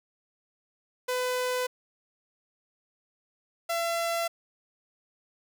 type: tone pair in turn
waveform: sawtooth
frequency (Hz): 502 / 675.4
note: B4 / E5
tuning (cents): +28 / +42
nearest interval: perfect fourth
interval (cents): 514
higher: second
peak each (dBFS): -23 / -23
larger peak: neither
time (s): 1.08-1.67 / 3.69-4.28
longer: neither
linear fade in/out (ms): 10
effects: none